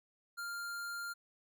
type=tone; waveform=square; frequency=1398 Hz; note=F6; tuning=1 cent sharp; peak=-40 dBFS; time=0.37-1.14 s; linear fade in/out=20 ms; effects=none